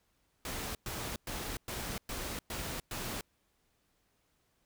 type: noise bursts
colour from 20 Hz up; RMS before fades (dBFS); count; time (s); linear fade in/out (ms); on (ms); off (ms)
pink; -39; 7; 0.45-3.21; 2; 300; 110
effects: pink hiss -75 dBFS RMS until 4.65 s